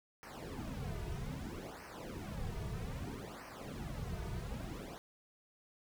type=noise with flanger; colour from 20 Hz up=brown; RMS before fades=-43 dBFS; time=0.23-4.98 s; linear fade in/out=0 ms; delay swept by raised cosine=0.27 to 3.77 ms; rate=0.62 Hz; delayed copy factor=-1; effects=none